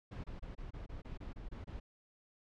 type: noise bursts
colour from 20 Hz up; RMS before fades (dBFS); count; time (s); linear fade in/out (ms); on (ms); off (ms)
brown; -45; 11; 0.11-1.8; 10; 130; 26
effects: low-pass 4000 Hz 12 dB/octave